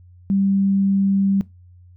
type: tone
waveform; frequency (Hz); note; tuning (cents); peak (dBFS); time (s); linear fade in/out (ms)
sine; 196; G3; 0; -15; 0.3-1.41; 0
effects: noise-tail reverb RT60 0.2 s tail -20 dB re dry + added 89 Hz sine -44 dBFS peak until 1.96 s